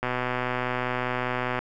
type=click train; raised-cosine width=0.5 ms; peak=-12 dBFS; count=196; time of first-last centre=0.03-1.59 s; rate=125 Hz; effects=none